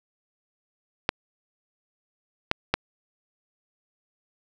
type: clicks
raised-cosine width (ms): 0.3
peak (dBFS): -4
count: 3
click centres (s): 1.091 / 2.514 / 2.74
effects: none